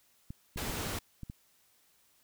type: clicks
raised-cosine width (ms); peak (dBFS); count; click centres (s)
5; -29; 7; 0.305 / 0.561 / 0.623 / 0.697 / 0.868 / 1.233 / 1.299
type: noise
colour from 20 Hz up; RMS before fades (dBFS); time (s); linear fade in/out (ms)
pink; -37; 0.57-0.99; 5
effects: white hiss -68 dBFS RMS until 2.23 s